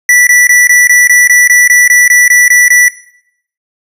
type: tone bursts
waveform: square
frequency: 1963 Hz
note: B6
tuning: 11 cents flat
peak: -3 dBFS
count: 14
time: 0.09-2.883 s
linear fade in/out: 2 ms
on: 180 ms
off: 21 ms
effects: noise-tail reverb RT60 0.7 s tail -17 dB re dry + resampled to 32000 Hz

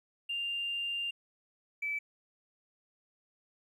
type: tone pair in turn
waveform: triangle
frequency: 2794 / 2308 Hz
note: F7 / D7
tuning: 0 / -31 cents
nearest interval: minor third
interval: 331 cents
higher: first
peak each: -29 / -28 dBFS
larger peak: second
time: 0.29-1.11 / 1.82-1.99 s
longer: first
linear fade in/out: 10 ms
effects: tanh soft clip ceiling -30 dBFS + resampled to 32000 Hz

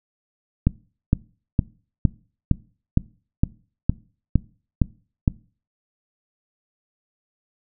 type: click train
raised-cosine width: 5 ms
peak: -3 dBFS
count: 11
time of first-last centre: 0.67-5.278 s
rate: 2.17 Hz
effects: noise-tail reverb RT60 0.4 s tail -22 dB re dry

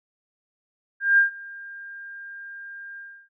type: tone with ADSR envelope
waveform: sine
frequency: 1602 Hz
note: G6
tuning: 37 cents sharp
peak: -12 dBFS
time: 1-3.29 s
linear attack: 180 ms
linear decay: 120 ms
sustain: -24 dB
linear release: 310 ms
effects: none

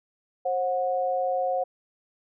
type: tone pair together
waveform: sine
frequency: 533.7 / 731 Hz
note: C5 / F#5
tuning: +34 / -21 cents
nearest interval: perfect fourth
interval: 545 cents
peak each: -26 dBFS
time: 0.45-1.64 s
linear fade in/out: 10 ms
effects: none

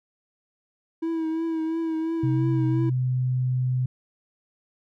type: tone with vibrato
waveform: triangle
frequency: 324.2 Hz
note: E4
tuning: 29 cents flat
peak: -22 dBFS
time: 1.02-2.9 s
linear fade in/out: 10 ms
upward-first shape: triangle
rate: 2.9 Hz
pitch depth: 39 cents each way
type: tone with pitch glide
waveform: sine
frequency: 130 to 127.18 Hz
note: C3 to C3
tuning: -11 to -49 cents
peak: -21 dBFS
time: 2.23-3.86 s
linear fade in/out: 5 ms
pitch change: -38 cents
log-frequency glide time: 2.55-2.65 s
effects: none

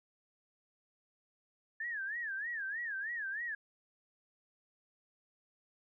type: tone with vibrato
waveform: sine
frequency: 1728 Hz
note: A6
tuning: 32 cents flat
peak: -36 dBFS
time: 1.8-3.55 s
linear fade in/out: 5 ms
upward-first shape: sine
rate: 3.2 Hz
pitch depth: 190 cents each way
effects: none

